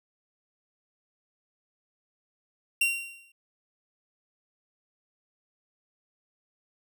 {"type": "tone with exponential decay", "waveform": "45% pulse", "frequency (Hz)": 2754, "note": "F7", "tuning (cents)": -25, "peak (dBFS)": -20, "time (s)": [2.81, 3.32], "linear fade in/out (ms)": 5, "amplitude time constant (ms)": 110, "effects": []}